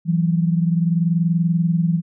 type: tone pair together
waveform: sine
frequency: 166.5 / 187.06 Hz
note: E3 / F#3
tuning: +18 / +19 cents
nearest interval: major second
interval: 201 cents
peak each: -16 / -22 dBFS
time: 0.05-2.02 s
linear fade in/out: 50 ms
effects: none